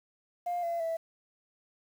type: tone with pitch steps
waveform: sine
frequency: 704 / 680.4 / 657.6 Hz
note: F5 / F5 / E5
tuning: +14 / -45 / -4 cents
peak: -28 dBFS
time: 0.46-0.97 s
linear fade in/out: 10 ms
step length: 170 ms
effects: tanh soft clip ceiling -27 dBFS + 9-bit